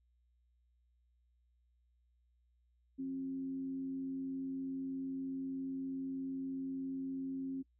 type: tone with frequency modulation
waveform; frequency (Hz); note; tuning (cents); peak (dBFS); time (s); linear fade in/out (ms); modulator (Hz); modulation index
sine; 267.2; C4; +36; -37; 2.98-7.63; 20; 95.2; 0.22
effects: noise-tail reverb RT60 0.1 s tail -22 dB re dry + added 60 Hz sine -70 dBFS peak until 7.79 s